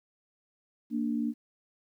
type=tone pair together; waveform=sine; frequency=230.9 / 292.9 Hz; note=A#3 / D4; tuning=-16 / -5 cents; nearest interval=major third; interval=411 cents; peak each=-29 / -32 dBFS; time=0.9-1.34 s; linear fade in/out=50 ms; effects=11-bit